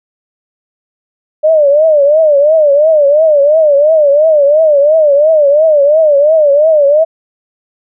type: tone with vibrato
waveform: sine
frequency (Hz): 600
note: D5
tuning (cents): +37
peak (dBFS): -4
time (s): 1.43-7.05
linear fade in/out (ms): 20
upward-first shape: triangle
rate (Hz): 2.9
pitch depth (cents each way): 150
effects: none